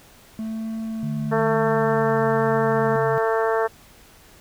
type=tone with vibrato; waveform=triangle; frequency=220 Hz; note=A3; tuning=in tune; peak=-24 dBFS; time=0.39-2.96 s; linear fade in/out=0 ms; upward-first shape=sine; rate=0.63 Hz; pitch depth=21 cents each way
type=tone with pitch glide; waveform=sine; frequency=150 to 138.35 Hz; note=D3 to C#3; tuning=+37 to -3 cents; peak=-26 dBFS; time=1.03-3.18 s; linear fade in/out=0 ms; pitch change=-140 cents; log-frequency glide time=1.6-2.23 s
type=harmonic tone; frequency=223.8 Hz; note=A3; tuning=30 cents sharp; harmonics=2 / 3 / 4 / 5 / 6 / 7 / 8; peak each=-21 / -25 / -27 / -29 / -31 / -32 / -33 dBFS; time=1.31-3.68 s; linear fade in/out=20 ms
effects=pink hiss -50 dBFS RMS until 4.4 s